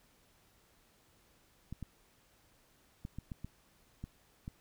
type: clicks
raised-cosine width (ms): 5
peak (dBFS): -29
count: 8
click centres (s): 1.726 / 1.827 / 3.051 / 3.186 / 3.318 / 3.446 / 4.04 / 4.479
effects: pink hiss -68 dBFS RMS until 4.6 s